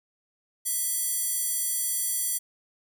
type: tone with high-pass filter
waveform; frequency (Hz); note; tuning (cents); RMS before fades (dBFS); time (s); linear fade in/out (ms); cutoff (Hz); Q
square; 659.3; E5; 0; -28; 0.65-2.39; 20; 9500; 1.5
effects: none